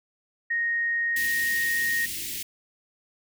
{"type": "tone", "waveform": "sine", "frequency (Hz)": 1864.7, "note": "A#6", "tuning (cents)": 0, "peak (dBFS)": -23, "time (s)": [0.5, 2.06], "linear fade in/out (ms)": 10}
{"type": "band-stop noise", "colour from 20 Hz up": "white", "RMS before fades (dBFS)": -33, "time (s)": [1.16, 2.43], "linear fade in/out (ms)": 5, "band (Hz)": [380, 1900], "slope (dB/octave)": 48}
{"effects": []}